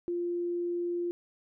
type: tone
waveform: sine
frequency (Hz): 348.2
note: F4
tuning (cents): -5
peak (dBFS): -29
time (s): 0.08-1.11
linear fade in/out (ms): 0
effects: none